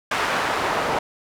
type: noise with band-pass filter sweep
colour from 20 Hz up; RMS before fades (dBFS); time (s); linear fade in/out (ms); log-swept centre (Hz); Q
pink; -23; 0.11-0.99; 5; 1400 to 800; 0.97
effects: none